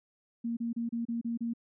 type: tone bursts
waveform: sine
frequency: 233.1 Hz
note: A#3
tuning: in tune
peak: -30 dBFS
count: 7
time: 0.44-1.536 s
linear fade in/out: 10 ms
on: 130 ms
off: 31 ms
effects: none